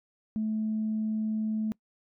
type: tone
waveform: sine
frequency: 217.4 Hz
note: A3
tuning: 21 cents flat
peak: -26 dBFS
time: 0.36-1.72 s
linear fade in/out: 0 ms
effects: noise-tail reverb RT60 0.1 s tail -24 dB re dry + tanh soft clip ceiling -22 dBFS